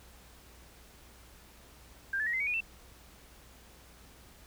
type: tone with pitch steps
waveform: sine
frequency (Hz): 1591 / 1735 / 1892 / 2063 / 2250 / 2454 / 2676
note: G6 / A6 / A#6 / C7 / C#7 / D#7 / E7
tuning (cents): +25 / -25 / +25 / -25 / +25 / -25 / +25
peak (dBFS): -29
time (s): 2.13-2.606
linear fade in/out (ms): 5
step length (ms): 68
effects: added 60 Hz sine -58 dBFS peak until 4.46 s + pink hiss -57 dBFS RMS until 4.46 s